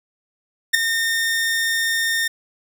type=tone with ADSR envelope; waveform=sawtooth; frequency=1825 Hz; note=A#6; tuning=37 cents flat; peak=-5 dBFS; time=0.73-2.28 s; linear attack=17 ms; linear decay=5 ms; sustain=-10 dB; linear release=8 ms; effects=none